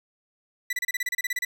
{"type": "tone bursts", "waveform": "40% pulse", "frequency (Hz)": 1975.5, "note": "B6", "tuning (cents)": 0, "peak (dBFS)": -24, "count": 13, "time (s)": [0.7, 1.45], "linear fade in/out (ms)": 5, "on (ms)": 30, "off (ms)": 30, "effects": []}